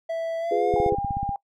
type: tone with pitch glide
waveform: triangle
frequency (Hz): 659.3 to 714.8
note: E5 to F5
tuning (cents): 0 to +40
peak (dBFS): -23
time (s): 0.09-0.9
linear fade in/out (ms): 10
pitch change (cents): +140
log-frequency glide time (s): 0.39-0.67
type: chord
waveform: sine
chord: F diminished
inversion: none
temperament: equal with one note detuned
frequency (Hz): 349.2 / 415.3 / 500.2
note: F4 / Ab4 / Cb5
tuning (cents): 0 / 0 / +22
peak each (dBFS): -28 / -23 / -26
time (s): 0.51-0.95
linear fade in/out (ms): 5
type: click train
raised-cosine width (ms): 5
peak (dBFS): -18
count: 10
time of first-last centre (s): 0.74-1.292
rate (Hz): 16.3
type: tone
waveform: sine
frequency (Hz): 803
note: G5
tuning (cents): +41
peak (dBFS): -26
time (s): 0.76-1.36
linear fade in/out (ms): 2
effects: noise-tail reverb RT60 0.1 s tail -22 dB re dry